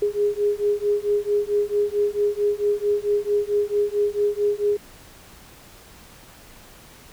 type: beating tone pair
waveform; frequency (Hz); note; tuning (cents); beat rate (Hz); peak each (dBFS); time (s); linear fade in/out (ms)
sine; 410 / 414.5; G#4 / G#4; -22 / -3; 4.5; -22; 0.02-4.77; 5
effects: pink hiss -47 dBFS RMS until 7.12 s